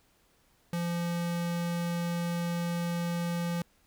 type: tone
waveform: square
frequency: 171.8 Hz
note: F3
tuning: 28 cents flat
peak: -30 dBFS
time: 0.73-3.62 s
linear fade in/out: 2 ms
effects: pink hiss -67 dBFS RMS until 3.86 s